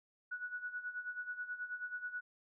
sine tone with tremolo, 1471 Hz, F#6, 11 cents flat, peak -37 dBFS, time 0.31-2.21 s, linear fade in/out 10 ms, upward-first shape sine, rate 9.3 Hz, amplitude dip 75%, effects none

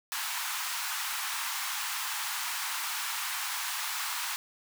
pink high-pass noise, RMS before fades -34 dBFS, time 0.12-4.36 s, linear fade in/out 0 ms, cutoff 870 Hz, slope 48 dB/octave, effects none

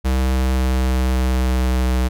square tone with pitch glide, 64.9 to 63.23 Hz, C2 to B1, -13 to +41 cents, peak -16 dBFS, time 0.04-2.09 s, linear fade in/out 20 ms, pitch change -46 cents, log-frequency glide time 0.17-1.94 s, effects none

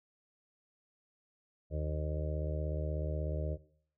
harmonic tone, 76.5 Hz, D#2, 29 cents flat, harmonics 1 / 2 / 4 / 5 / 6 / 7 / 8, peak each -34 / -39 / -48 / -47 / -47 / -45 / -44 dBFS, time 1.7-3.58 s, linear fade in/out 50 ms, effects noise-tail reverb RT60 0.6 s tail -18 dB re dry

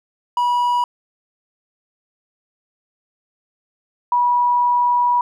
triangle / sine tone pair in turn, 972 / 972 Hz, B5 / B5, -28 / -28 cents, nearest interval unison, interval 0 cents, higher neither, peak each -13 dBFS, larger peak neither, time 0.37-0.84 / 4.12-5.21 s, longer second, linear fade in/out 2 ms, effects none

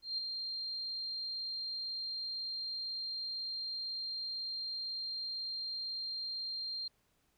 sine tone with ADSR envelope, 4186 Hz, C8, in tune, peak -32 dBFS, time 0.02-6.88 s, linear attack 160 ms, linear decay 6 ms, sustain -5 dB, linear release 5 ms, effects pink hiss -75 dBFS RMS until 7.37 s

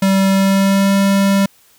square tone with pitch glide, 193.6 to 196.87 Hz, G3 to G3, -21 to +8 cents, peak -11 dBFS, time 0.02-1.46 s, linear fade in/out 5 ms, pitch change +29 cents, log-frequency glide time 0.31-0.92 s, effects white hiss -51 dBFS RMS until 1.78 s

